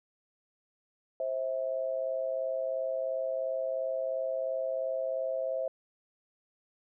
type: tone pair together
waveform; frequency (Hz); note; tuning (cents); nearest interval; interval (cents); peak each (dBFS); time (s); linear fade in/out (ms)
sine; 527.1 / 650; C5 / E5; +13 / -24; major third; 363; -32 / -33; 1.2-5.68; 2
effects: none